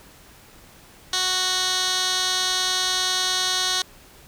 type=tone with band-pass filter; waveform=15% pulse; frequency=370 Hz; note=F#4; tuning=in tune; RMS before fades=-23 dBFS; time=1.13-3.82 s; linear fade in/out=2 ms; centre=4600 Hz; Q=1.8; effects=pink hiss -49 dBFS RMS until 4.27 s